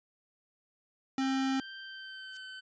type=tone; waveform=square; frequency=266.8 Hz; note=C4; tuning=34 cents sharp; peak=-29 dBFS; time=1.18-1.6 s; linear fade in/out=2 ms
type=tone with pitch glide; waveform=25% pulse; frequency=1568 to 1526.9 Hz; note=G6 to G6; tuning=0 to -46 cents; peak=-39 dBFS; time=1.2-2.61 s; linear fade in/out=20 ms; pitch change=-46 cents; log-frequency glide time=1.79-2.43 s
type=noise with exponential growth; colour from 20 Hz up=violet; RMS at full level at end=-40 dBFS; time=2.28-2.37 s; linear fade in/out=0 ms; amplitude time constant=18 ms
effects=resampled to 16000 Hz